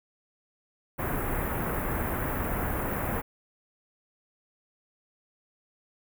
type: band-stop noise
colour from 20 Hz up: pink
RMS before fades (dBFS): -30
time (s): 0.98-3.22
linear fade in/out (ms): 20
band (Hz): 1900 to 13000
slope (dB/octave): 24
effects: none

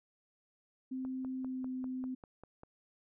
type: tone with pitch glide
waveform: sine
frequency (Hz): 259.8 to 257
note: C4 to C4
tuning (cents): -12 to -31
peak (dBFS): -36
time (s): 0.91-2.15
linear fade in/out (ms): 10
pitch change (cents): -19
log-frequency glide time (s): 1.36-1.7
type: click train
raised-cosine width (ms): 1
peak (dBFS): -36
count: 9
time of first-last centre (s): 1.05-2.634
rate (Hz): 5.05
effects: none

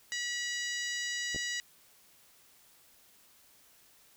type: harmonic tone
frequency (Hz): 970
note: B5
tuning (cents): -31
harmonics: 2 / 3 / 4 / 5 / 6 / 7 / 8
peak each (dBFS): -36 / -41 / -42 / -43 / -44 / -43 / -47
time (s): 0.12-1.6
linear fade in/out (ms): 0
type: clicks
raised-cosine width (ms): 2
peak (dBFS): -28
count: 2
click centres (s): 1.347 / 1.361
effects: white hiss -62 dBFS RMS until 4.16 s

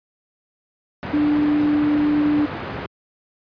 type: low-pass noise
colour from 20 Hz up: pink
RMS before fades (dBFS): -28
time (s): 1.03-2.86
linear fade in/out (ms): 0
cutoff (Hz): 2000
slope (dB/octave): 12
type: tone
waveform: sine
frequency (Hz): 296.7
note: D4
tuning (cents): +18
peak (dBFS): -15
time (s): 1.13-2.46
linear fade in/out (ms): 10
effects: high-pass 100 Hz 12 dB/octave + resampled to 11025 Hz

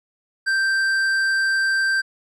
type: tone with tanh clipping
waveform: sine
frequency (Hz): 1568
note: G6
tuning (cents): 0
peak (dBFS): -19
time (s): 0.46-2.02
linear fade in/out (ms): 20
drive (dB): 10
effects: none

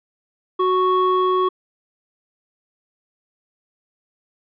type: tone pair together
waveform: triangle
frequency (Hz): 370 / 1108.7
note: F#4 / C#6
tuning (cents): 0 / 0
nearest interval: octave + perfect fifth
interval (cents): 1900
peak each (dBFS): -16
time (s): 0.59-1.49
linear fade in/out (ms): 10
effects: resampled to 11025 Hz

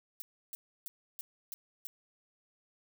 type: noise bursts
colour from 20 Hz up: violet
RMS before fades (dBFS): -42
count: 6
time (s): 0.2-1.87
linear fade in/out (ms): 0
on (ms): 20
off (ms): 310
effects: none

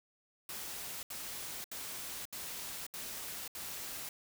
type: noise bursts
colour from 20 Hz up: white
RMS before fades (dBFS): -43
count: 6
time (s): 0.49-4.09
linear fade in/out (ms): 2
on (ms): 540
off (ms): 72
effects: none

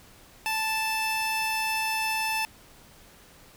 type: tone pair together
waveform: 35% pulse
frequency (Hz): 880 / 2637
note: A5 / E7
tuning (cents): 0 / 0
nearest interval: octave + perfect fifth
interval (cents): 1900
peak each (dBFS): -27 / -27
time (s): 0.46-2.45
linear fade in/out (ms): 0
effects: pink hiss -53 dBFS RMS until 3.56 s

